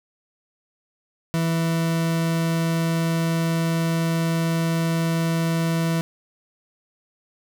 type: tone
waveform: 40% pulse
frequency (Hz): 164.81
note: E3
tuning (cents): 0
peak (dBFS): -19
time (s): 1.34-6.01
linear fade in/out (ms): 0
effects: none